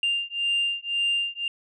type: beating tone pair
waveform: sine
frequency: 2794 / 2795.9 Hz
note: F7 / F7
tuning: 0 / +1 cents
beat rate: 1.9 Hz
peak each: -25 dBFS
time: 0.03-1.48 s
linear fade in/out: 2 ms
effects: tanh soft clip ceiling -18 dBFS